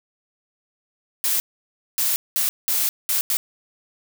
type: noise bursts at uneven times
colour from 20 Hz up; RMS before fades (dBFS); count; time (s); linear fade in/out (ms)
blue; -21; 6; 1.24-1.4 / 1.98-2.16 / 2.36-2.49 / 2.68-2.89 / 3.09-3.21 / 3.3-3.37; 0
effects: none